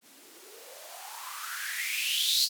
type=noise with band-pass filter sweep; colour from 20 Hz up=violet; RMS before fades=-33 dBFS; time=0.01-2.49 s; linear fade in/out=50 ms; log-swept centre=220 to 4600 Hz; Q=6.8; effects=none